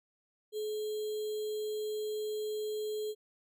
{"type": "tone with sample-and-hold", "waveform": "sine", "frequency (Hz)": 426.9, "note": "G#4", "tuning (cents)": 48, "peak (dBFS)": -33, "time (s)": [0.52, 3.15], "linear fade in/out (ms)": 50, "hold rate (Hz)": 3675, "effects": []}